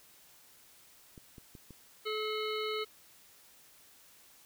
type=clicks; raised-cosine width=3 ms; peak=-37 dBFS; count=4; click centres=1.178 / 1.382 / 1.552 / 1.707 s
type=harmonic tone; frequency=430.4 Hz; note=A4; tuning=38 cents flat; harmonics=1 / 3 / 5 / 7 / 9 / 10; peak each=-35 / -40 / -42 / -43 / -45 / -45 dBFS; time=2.05-2.85 s; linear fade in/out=20 ms
effects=white hiss -60 dBFS RMS until 4.45 s